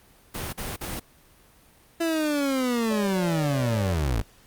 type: noise bursts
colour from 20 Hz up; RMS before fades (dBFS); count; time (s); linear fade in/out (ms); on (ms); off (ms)
pink; -32; 3; 0.34-0.998; 10; 190; 44
type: linear sweep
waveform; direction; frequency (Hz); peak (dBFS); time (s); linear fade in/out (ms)
30% pulse; down; 336.9 to 49; -20; 2-4.22; 10
type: tone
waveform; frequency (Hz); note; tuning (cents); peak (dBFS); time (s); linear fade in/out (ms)
triangle; 578; D5; -28; -29; 2.9-3.94; 10
effects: pink hiss -56 dBFS RMS until 4.46 s + Opus 32 kbps